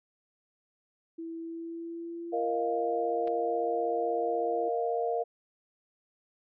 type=tone with pitch glide; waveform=sine; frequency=329.6 to 340.8 Hz; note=E4 to F4; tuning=0 to -42 cents; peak=-36 dBFS; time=1.18-4.69 s; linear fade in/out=10 ms; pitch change=+58 cents; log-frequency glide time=1.39-2.39 s
type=chord; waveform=sine; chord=Bb suspended fourth; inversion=none; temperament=equal; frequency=466.2 / 622.3 / 698.5 Hz; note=Bb4 / Eb5 / F5; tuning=0 / 0 / 0 cents; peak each=-30 / -36 / -31 dBFS; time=2.32-5.24 s; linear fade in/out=20 ms
type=clicks; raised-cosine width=0.3 ms; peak=-33 dBFS; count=2; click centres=3.274 / 3.279 s
effects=none